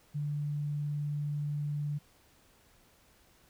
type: tone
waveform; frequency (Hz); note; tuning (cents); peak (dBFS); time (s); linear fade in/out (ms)
sine; 146.83; D3; 0; -31; 0.14-1.99; 20
effects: pink hiss -64 dBFS RMS until 3.49 s